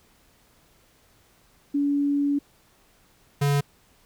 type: tone pair in turn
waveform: sine / square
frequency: 285.1 / 142.55 Hz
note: C#4 / C#3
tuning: +49 / +49 cents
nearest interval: octave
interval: 1200 cents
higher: first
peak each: -20 dBFS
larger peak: neither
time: 1.74-2.39 / 3.41-3.61 s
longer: first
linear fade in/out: 10 ms
effects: pink hiss -60 dBFS RMS until 4.05 s